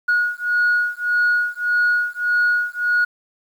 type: beating tone pair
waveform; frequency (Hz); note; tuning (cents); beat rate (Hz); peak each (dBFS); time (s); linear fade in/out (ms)
sine; 1449 / 1450.7; F#6 / F#6; -37 / -35; 1.7; -18; 0.08-3.05; 10
effects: tanh soft clip ceiling -11 dBFS + 8-bit